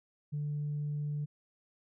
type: tone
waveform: sine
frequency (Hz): 147.4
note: D3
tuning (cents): +7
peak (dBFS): -31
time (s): 0.32-1.26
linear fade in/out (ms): 20
effects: tanh soft clip ceiling -29 dBFS